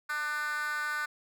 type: tone with high-pass filter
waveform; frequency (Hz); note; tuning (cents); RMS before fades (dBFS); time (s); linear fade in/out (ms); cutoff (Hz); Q
10% pulse; 298.8; D4; +30; -33; 0.09-1.06; 10; 1400; 5.3
effects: none